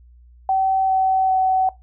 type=tone with pitch steps; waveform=sine; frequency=766 / 760.3 / 754.6 Hz; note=G5 / F#5 / F#5; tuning=-40 / +47 / +34 cents; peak=-15 dBFS; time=0.49-1.69 s; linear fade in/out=2 ms; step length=400 ms; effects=noise-tail reverb RT60 0.2 s tail -19 dB re dry + added 60 Hz sine -45 dBFS peak until 1.82 s